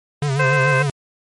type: tone with vibrato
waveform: square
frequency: 139.8 Hz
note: C#3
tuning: 15 cents sharp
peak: -18 dBFS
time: 0.22-0.9 s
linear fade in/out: 2 ms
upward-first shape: sine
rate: 6.9 Hz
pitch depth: 90 cents each way
type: harmonic tone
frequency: 519 Hz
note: C5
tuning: 14 cents flat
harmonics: 1 / 2 / 3 / 4 / 5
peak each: -20 / -22 / -19 / -26 / -25 dBFS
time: 0.39-0.83 s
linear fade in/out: 10 ms
effects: MP3 48 kbps